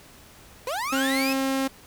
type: linear sweep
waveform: 30% pulse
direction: up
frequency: 470.3 to 2632 Hz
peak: -24 dBFS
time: 0.67-1.33 s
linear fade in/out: 2 ms
type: tone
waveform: sawtooth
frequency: 268.1 Hz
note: C4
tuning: 42 cents sharp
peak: -19 dBFS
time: 0.92-1.68 s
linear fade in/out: 10 ms
effects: pink hiss -50 dBFS RMS until 1.86 s